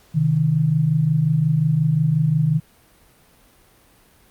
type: tone pair together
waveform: sine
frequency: 130.81 / 156.43 Hz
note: C3 / D#3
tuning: 0 / +10 cents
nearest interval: minor third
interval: 310 cents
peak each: -21 / -16 dBFS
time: 0.14-2.6 s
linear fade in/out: 20 ms
effects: pink hiss -54 dBFS RMS until 4.3 s + Opus 48 kbps